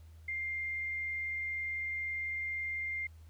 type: tone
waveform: sine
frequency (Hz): 2106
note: C7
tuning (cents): +11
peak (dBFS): -34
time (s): 0.28-3.07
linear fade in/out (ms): 5
effects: added 80 Hz sine -51 dBFS peak until 3.29 s + pink hiss -69 dBFS RMS until 3.29 s